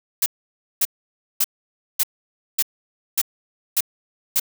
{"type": "noise bursts", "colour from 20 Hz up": "blue", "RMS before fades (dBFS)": -18, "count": 8, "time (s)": [0.22, 4.398], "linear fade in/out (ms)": 5, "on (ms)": 41, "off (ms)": 550, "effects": []}